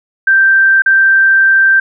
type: tone with dropouts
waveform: sine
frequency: 1568 Hz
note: G6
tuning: in tune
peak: -5 dBFS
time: 0.27-1.8 s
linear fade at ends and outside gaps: 5 ms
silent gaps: 0.821-0.86 s
effects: none